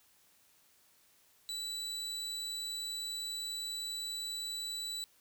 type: tone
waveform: 35% pulse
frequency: 3955 Hz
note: B7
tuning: 2 cents sharp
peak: -35 dBFS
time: 1.49-5.04 s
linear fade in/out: 0 ms
effects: white hiss -67 dBFS RMS until 5.2 s